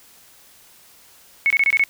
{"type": "tone bursts", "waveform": "sine", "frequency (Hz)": 2203, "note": "C#7", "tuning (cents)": -11, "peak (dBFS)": -13, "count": 6, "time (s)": [1.46, 1.838], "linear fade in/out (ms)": 0, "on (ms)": 43, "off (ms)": 24, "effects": ["white hiss -50 dBFS RMS until 1.89 s"]}